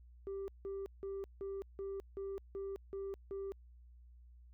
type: tone bursts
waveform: sine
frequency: 392 Hz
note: G4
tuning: in tune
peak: -37 dBFS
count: 9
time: 0.27-3.52 s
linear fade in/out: 0 ms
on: 210 ms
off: 170 ms
effects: tanh soft clip ceiling -38 dBFS + added 60 Hz sine -56 dBFS peak until 4.53 s